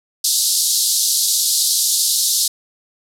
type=band-pass noise; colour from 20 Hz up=pink; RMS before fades=-17 dBFS; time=0.24-2.48 s; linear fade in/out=5 ms; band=3900 to 13000 Hz; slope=48 dB/octave; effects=none